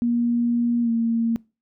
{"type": "tone with pitch glide", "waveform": "sine", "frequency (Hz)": [237.5, 229.8], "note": ["A#3", "A#3"], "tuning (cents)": [33, -25], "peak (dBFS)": -18, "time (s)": [0.02, 1.36], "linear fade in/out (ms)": 0, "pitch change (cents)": -58, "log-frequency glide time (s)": [0.82, 0.9], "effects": ["noise-tail reverb RT60 0.3 s tail -24 dB re dry"]}